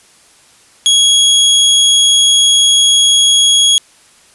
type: tone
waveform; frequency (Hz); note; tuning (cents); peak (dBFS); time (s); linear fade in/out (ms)
sawtooth; 3322; G#7; 0; -3; 0.86-3.78; 0
effects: white hiss -46 dBFS RMS until 4.34 s + resampled to 24000 Hz